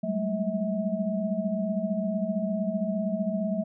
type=tone cluster; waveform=sine; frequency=188.8 / 202 / 217.4 / 644 Hz; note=F#3 / G#3 / A3 / E5; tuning=+35 / -48 / -21 / -41 cents; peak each=-31 dBFS; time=0.03-3.64 s; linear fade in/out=10 ms; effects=none